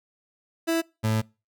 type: tone pair in turn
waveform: 30% pulse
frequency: 329.6 / 109.8 Hz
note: E4 / A2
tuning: 0 / -3 cents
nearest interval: octave + perfect fifth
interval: 1903 cents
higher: first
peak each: -19 dBFS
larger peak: neither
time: 0.67-0.82 / 1.03-1.22 s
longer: second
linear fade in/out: 20 ms
effects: noise-tail reverb RT60 0.3 s tail -25 dB re dry